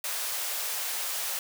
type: high-pass noise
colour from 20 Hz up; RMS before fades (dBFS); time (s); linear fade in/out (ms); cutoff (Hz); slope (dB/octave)
white; -32; 0.04-1.39; 2; 500; 24
effects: none